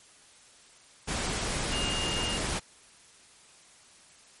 sine tone in noise, 2830 Hz, F7, 22 cents sharp, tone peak -32 dBFS, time 1.71-2.38 s, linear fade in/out 20 ms, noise pink, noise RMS -31 dBFS, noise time 1.07-2.6 s, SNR -4 dB, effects white hiss -56 dBFS RMS until 4.4 s + MP3 48 kbps

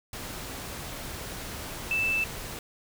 sine tone in noise, 2642 Hz, E7, 3 cents sharp, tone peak -24 dBFS, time 1.91-2.24 s, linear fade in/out 2 ms, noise pink, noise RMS -38 dBFS, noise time 0.13-2.59 s, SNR +11 dB, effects none

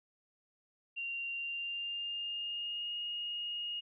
sine tone with pitch glide, 2768 to 2862 Hz, F7 to F7, -16 to +42 cents, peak -36 dBFS, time 0.96-3.81 s, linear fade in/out 20 ms, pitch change +58 cents, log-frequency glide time 1.31-2.95 s, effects none

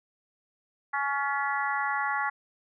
harmonic tone with a mistuned harmonic, 280 Hz, C#4, 18 cents sharp, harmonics 3 / 4 / 5 / 6 / 7, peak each -31 / -32 / -33 / -34 / -34 dBFS, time 0.93-2.3 s, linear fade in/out 10 ms, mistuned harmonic 6, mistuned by +31 cents, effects none

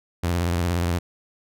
sawtooth tone with vibrato, 86.7 Hz, F2, 12 cents flat, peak -17 dBFS, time 0.23-0.99 s, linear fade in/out 10 ms, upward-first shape sine, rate 17 Hz, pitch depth 81 cents each way, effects none

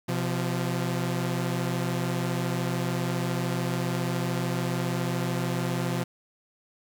sawtooth tone pair together, 126.98 / 174 Hz, B2 / F3, +49 / -6 cents, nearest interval perfect fourth, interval 545 cents, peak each -25 dBFS, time 0.08-6.04 s, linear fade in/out 10 ms, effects 9-bit

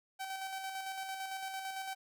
sawtooth tone with tremolo, 769 Hz, G5, 33 cents flat, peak -34 dBFS, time 0.19-1.95 s, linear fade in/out 20 ms, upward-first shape square, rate 8.9 Hz, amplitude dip 35%, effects none

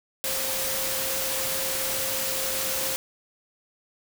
sine tone in noise, 530 Hz, C5, 22 cents sharp, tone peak -35 dBFS, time 0.24-2.96 s, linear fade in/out 0 ms, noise white, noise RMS -28 dBFS, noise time 0.24-2.96 s, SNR -10 dB, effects none

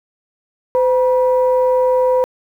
sine tone pair together, 510 / 962.8 Hz, C5 / B5, -44 / -44 cents, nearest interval major seventh, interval 1100 cents, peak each -11 / -19 dBFS, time 0.75-2.24 s, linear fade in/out 0 ms, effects tanh soft clip ceiling -4 dBFS + 8-bit

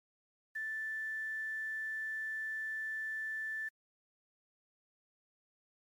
sine tone with quantisation, 1760 Hz, A6, in tune, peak -36 dBFS, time 0.55-3.69 s, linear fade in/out 10 ms, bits 10, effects MP3 64 kbps

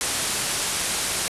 white low-pass noise, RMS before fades -26 dBFS, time 0.01-1.28 s, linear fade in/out 0 ms, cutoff 11000 Hz, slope 48 dB/octave, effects resampled to 32000 Hz

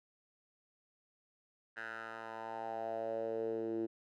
10% pulse tone with band-pass filter sweep, 112.8 Hz, A2, 44 cents sharp, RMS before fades -40 dBFS, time 1.76-3.87 s, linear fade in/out 20 ms, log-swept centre 1600 to 330 Hz, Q 4.5, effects none

